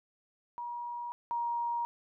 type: tone pair in turn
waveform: sine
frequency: 956 / 945 Hz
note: A#5 / A#5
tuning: +43 / +23 cents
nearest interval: unison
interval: 20 cents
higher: first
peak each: -36 / -30 dBFS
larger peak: second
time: 0.58-1.12 / 1.31-1.85 s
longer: neither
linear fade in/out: 0 ms
effects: none